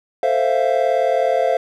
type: chord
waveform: triangle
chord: F major seventh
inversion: first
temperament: equal with one note detuned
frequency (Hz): 446.1 / 523.3 / 659.3 / 698.5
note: A4 / C5 / E5 / F5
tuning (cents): +24 / 0 / 0 / 0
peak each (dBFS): -22 / -17 / -18 / -18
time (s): 0.23-1.57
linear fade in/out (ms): 2
effects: none